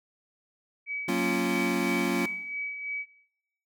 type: tone with tremolo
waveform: sine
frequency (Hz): 2279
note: C#7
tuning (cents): +47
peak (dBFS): -30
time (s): 0.86-3.06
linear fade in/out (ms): 50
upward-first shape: sine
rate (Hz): 3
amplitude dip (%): 50
type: chord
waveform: square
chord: Gb major seventh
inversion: none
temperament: equal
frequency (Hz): 185 / 233.1 / 277.2 / 349.2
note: Gb3 / Bb3 / Db4 / F4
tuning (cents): 0 / 0 / 0 / 0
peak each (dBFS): -32 / -32 / -32 / -31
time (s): 1.08-2.26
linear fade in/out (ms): 5
effects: noise-tail reverb RT60 0.8 s tail -18 dB re dry